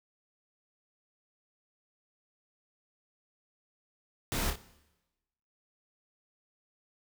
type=noise with echo; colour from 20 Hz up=pink; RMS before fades=-33 dBFS; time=4.32-4.5 s; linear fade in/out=0 ms; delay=28 ms; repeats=2; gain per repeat=-5 dB; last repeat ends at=4.556 s; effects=noise-tail reverb RT60 1.0 s tail -18 dB re dry